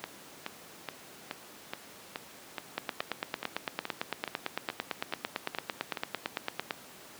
two click trains, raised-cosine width 0.3 ms, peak -14 / -18 dBFS, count 36 / 15, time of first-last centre 2.78-6.708 / 0.04-5.972 s, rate 8.91 / 2.36 Hz, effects pink hiss -50 dBFS RMS until 7.19 s + high-pass 200 Hz 12 dB/octave

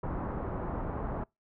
pink low-pass noise, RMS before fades -35 dBFS, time 0.03-1.24 s, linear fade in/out 5 ms, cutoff 1200 Hz, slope 24 dB/octave, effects noise-tail reverb RT60 0.2 s tail -25 dB re dry

